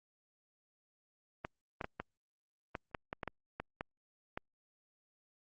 clicks, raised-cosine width 0.5 ms, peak -23 dBFS, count 12, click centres 1.449 / 1.812 / 1.844 / 2 / 2.752 / 2.948 / 3.129 / 3.232 / 3.277 / 3.6 / 3.809 / 4.375 s, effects Opus 24 kbps

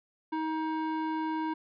square tone with band-pass filter, 315.9 Hz, D#4, 26 cents sharp, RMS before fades -32 dBFS, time 0.32-1.54 s, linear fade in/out 10 ms, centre 730 Hz, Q 1.5, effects resampled to 11025 Hz

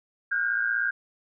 sine tone cluster, 1432 / 1489 / 1604 Hz, F6 / F#6 / G6, +43 / +11 / +39 cents, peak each -31 / -30 / -25 dBFS, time 0.31-0.91 s, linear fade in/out 10 ms, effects none

